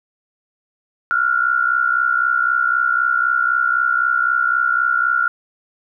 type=tone pair together; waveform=sine; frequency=1376.1 / 1440 Hz; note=F6 / F#6; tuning=-26 / -47 cents; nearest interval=minor second; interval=79 cents; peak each=-17 / -17 dBFS; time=1.11-5.28 s; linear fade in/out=0 ms; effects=none